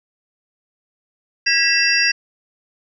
sine tone cluster, 1641 / 1950 / 2685 / 4792 / 5590 Hz, G#6 / B6 / E7 / D8 / F8, -21 / -23 / +31 / +34 / +1 cents, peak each -20 dBFS, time 1.46-2.12 s, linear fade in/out 10 ms, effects none

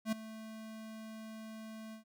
square tone with ADSR envelope, 220 Hz, A3, in tune, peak -30 dBFS, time 0.05-2.04 s, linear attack 73 ms, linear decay 8 ms, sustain -16 dB, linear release 110 ms, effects none

